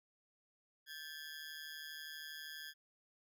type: ring-modulated tone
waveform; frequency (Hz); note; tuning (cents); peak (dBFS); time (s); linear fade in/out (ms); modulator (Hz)
20% pulse; 1661.2; G#6; 0; -39; 0.86-2.74; 50; 76.2
effects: none